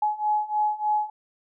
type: beating tone pair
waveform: sine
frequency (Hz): 844 / 847.3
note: G#5 / G#5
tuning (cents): +28 / +34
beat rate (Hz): 3.3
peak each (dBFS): -26 / -24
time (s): 0.02-1.1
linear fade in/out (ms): 5
effects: none